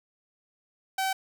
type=tone; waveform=sawtooth; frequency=767 Hz; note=G5; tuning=38 cents flat; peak=-22 dBFS; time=0.98-1.13 s; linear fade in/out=5 ms; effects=none